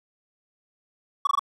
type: tone bursts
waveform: triangle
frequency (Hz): 1130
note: C#6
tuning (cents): +33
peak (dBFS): -16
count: 4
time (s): 1.25-1.394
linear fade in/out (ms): 5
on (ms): 21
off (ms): 20
effects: none